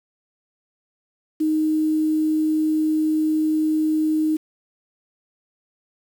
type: tone with quantisation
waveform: sine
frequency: 311.1 Hz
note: D#4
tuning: in tune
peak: -17 dBFS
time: 1.4-4.37 s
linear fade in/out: 10 ms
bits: 7
effects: none